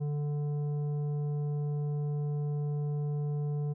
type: tone with tanh clipping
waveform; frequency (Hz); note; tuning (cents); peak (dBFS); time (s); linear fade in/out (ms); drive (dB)
triangle; 146.83; D3; 0; -31; 0-3.74; 20; 13
effects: none